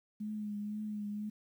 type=tone with vibrato; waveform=sine; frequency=209.8 Hz; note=G#3; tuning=18 cents sharp; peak=-36 dBFS; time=0.2-1.3 s; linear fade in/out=10 ms; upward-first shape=triangle; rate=2 Hz; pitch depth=37 cents each way; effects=11-bit